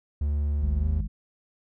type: tone with pitch glide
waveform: triangle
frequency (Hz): 73.1 to 77.45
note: D2 to D#2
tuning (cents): -7 to -7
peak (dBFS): -21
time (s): 0.21-1.01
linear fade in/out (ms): 5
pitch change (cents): +100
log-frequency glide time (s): 0.8-0.87
type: harmonic tone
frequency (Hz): 50.5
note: G#1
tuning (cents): -48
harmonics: 1 / 3 / 4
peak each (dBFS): -28 / -38 / -39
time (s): 0.61-1.08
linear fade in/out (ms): 20
effects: none